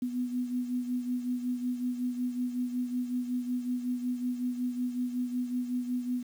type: beating tone pair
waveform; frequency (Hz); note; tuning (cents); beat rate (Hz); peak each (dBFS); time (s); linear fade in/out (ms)
sine; 246.9 / 252.3; B3 / B3; 0 / +37; 5.4; -30 / -37; 0.02-6.23; 5
effects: 9-bit